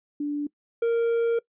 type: tone pair in turn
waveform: sine / triangle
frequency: 291.9 / 464.4 Hz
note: D4 / A#4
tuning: -10 / -7 cents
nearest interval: minor sixth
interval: 803 cents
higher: second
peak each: -25 / -18 dBFS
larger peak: second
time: 0.2-0.47 / 0.82-1.39 s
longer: second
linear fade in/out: 5 ms
effects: noise-tail reverb RT60 0.1 s tail -22 dB re dry + resampled to 8000 Hz